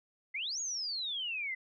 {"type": "exponential two-way sweep", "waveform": "sine", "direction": "up then down", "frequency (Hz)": [2000, 6800, 2000], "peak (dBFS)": -34, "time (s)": [0.34, 1.55], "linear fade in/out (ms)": 10, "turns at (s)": 0.6, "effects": []}